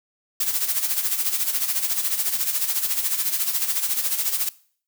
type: noise with tremolo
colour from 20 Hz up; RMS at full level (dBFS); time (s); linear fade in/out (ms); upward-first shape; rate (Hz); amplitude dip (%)
blue; -21; 0.4-4.49; 5; sine; 14; 65
effects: noise-tail reverb RT60 0.5 s tail -20 dB re dry